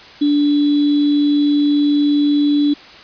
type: tone with sample-and-hold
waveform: sine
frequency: 291.4 Hz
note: D4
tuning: 13 cents flat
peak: -11 dBFS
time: 0.21-2.74 s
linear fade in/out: 10 ms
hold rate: 3675 Hz
effects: white hiss -39 dBFS RMS until 3.03 s + resampled to 11025 Hz